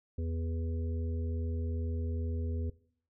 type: harmonic tone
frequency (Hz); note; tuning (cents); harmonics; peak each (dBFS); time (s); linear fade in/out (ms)
82.41; E2; 0; 1 / 3 / 5 / 6; -32 / -42 / -46 / -48; 0.18-2.7; 5
effects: noise-tail reverb RT60 0.6 s tail -20 dB re dry